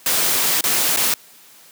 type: noise with dropouts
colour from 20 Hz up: white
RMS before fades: -18 dBFS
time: 0.06-1.14 s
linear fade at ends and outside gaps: 2 ms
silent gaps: 0.61-0.639 / 0.963-0.971 s
effects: white hiss -47 dBFS RMS until 1.71 s + high-pass 150 Hz 12 dB/octave

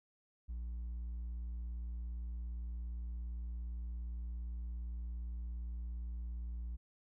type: tone with hard clipping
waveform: triangle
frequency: 58.7 Hz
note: A#1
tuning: 13 cents sharp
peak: -38 dBFS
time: 0.48-6.77 s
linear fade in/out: 20 ms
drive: 1 dB
effects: none

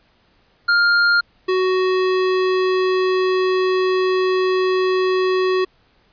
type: tone pair in turn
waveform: square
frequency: 1405 / 372.1 Hz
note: F6 / F#4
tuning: +10 / +10 cents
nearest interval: octave + major seventh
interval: 2300 cents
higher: first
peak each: -13 / -16 dBFS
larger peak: first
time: 0.68-1.21 / 1.48-5.65 s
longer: second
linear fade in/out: 10 ms
effects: pink hiss -58 dBFS RMS until 6.12 s + resampled to 11025 Hz

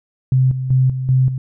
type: tone with tremolo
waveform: sine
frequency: 130 Hz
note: C3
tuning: 11 cents flat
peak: -10 dBFS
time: 0.32-1.38 s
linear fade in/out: 2 ms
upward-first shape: square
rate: 2.6 Hz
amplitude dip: 65%
effects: none

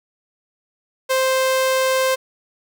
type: tone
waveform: sawtooth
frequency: 523.3 Hz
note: C5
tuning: in tune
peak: -12 dBFS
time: 1.09-2.16 s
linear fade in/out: 20 ms
effects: none

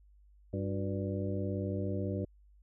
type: harmonic tone with a mistuned harmonic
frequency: 98.2 Hz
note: G2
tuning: 4 cents sharp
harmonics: 1 / 2 / 3 / 4 / 5 / 6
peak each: -35 / -38 / -40 / -41 / -42 / -43 dBFS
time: 0.53-2.25 s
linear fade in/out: 5 ms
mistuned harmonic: 4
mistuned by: -110 cents
effects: added 50 Hz sine -58 dBFS peak until 2.62 s

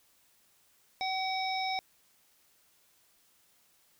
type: harmonic tone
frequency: 759 Hz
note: F#5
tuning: 44 cents sharp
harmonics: 1 / 3 / 5 / 7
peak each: -32 / -37 / -39 / -40 dBFS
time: 1.01-1.79 s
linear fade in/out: 0 ms
effects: white hiss -67 dBFS RMS until 3.99 s

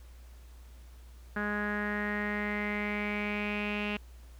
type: tone with low-pass filter sweep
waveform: sawtooth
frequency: 207.7 Hz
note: G#3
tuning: in tune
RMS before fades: -33 dBFS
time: 1.36-3.97 s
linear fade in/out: 5 ms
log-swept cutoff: 1600 to 2700 Hz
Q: 7.3
effects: added 60 Hz sine -48 dBFS peak until 4.39 s + pink hiss -62 dBFS RMS until 4.39 s

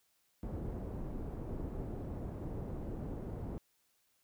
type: low-pass noise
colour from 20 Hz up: pink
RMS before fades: -41 dBFS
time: 0.43-3.58 s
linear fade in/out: 0 ms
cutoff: 450 Hz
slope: 12 dB/octave
effects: white hiss -75 dBFS RMS until 4.23 s

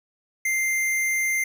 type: tone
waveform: square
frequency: 2093 Hz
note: C7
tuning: in tune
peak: -22 dBFS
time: 0.45-1.44 s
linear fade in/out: 5 ms
effects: none

